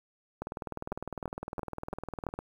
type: two click trains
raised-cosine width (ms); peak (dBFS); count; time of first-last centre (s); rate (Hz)
1; -21 / -22; 5 / 40; 0.92-2.267 / 0.42-2.39; 2.97 / 19.8
effects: 9-bit